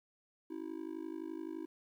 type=tone with amplitude modulation; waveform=triangle; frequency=324.1 Hz; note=E4; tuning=29 cents flat; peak=-34 dBFS; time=0.5-1.66 s; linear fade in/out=10 ms; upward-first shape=sine; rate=51.7 Hz; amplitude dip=100%; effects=12-bit